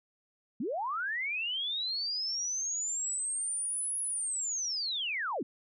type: linear two-way sweep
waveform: sine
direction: up then down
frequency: 191.7 to 10548 to 191.7 Hz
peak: -31 dBFS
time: 0.6-5.43 s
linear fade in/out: 5 ms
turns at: 4 s
effects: none